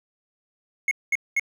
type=tone bursts; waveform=triangle; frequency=2175 Hz; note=C#7; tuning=33 cents flat; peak=-17 dBFS; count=3; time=0.88-1.396 s; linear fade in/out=2 ms; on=32 ms; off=210 ms; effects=none